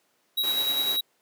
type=tone with tremolo; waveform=square; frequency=3854 Hz; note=B7; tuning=43 cents flat; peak=-23 dBFS; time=0.37-1.01 s; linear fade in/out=10 ms; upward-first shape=square; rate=10 Hz; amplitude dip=30%
type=noise; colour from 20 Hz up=pink; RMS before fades=-36 dBFS; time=0.43-0.97 s; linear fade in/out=10 ms
effects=pink hiss -68 dBFS RMS until 1.21 s + high-pass 300 Hz 12 dB/octave